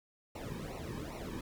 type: noise with flanger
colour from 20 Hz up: brown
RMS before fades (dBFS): -42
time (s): 0.35-1.41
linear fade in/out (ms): 5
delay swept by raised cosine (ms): 0.6 to 1.48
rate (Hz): 2.5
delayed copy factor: -0.9
effects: none